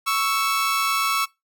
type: tone pair together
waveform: sawtooth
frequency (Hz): 1111.5 / 1318.5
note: C#6 / E6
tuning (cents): +4 / 0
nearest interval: minor third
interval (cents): 296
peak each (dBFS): -19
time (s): 0.06-1.26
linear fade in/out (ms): 20
effects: noise-tail reverb RT60 0.2 s tail -22 dB re dry